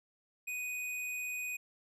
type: tone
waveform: square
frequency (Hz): 2489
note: D#7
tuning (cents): 0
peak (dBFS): -37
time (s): 0.47-1.57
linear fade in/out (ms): 10
effects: resampled to 32000 Hz